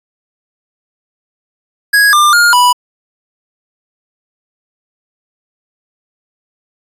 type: tone with pitch steps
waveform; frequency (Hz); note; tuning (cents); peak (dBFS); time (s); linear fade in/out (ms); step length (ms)
square; 1659 / 1195 / 1418 / 984; G#6 / D6 / F6 / B5; -2 / +30 / +26 / -7; -6; 1.93-2.73; 10; 200
effects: resampled to 32000 Hz